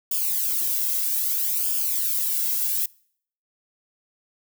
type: noise with flanger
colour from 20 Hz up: violet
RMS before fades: -24 dBFS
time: 0.11-2.86 s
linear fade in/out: 5 ms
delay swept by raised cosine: 0.5 to 1.7 ms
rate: 0.62 Hz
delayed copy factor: -0.75
effects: noise-tail reverb RT60 0.6 s tail -25 dB re dry